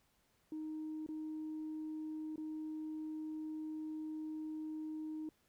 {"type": "tone with dropouts", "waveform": "sine", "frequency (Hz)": 311.1, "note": "D#4", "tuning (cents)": 0, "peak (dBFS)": -39, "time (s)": [0.52, 5.29], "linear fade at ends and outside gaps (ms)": 2, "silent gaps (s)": [[1.064, 1.088], [2.359, 2.379]], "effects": ["tanh soft clip ceiling -37 dBFS", "pink hiss -75 dBFS RMS until 5.48 s"]}